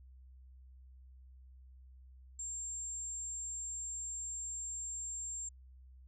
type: tone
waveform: sine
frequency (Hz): 7410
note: A#8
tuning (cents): -11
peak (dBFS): -39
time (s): 2.39-5.49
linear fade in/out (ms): 5
effects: added 64 Hz sine -54 dBFS peak until 6.07 s